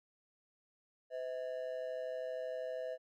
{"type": "ring-modulated tone", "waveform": "triangle", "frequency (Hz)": 576, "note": "D5", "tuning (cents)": -34, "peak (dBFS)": -33, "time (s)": [1.1, 2.98], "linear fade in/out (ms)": 50, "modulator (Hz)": 66.3, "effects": []}